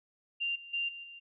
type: tone with level steps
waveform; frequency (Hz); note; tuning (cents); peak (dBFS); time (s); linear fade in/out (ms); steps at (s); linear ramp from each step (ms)
sine; 2784; F7; -6; -30 / -46 / -30 / -42 / -46; 0.4-1.2; 20; 0.55 / 0.73 / 0.88 / 1.03; 10
effects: none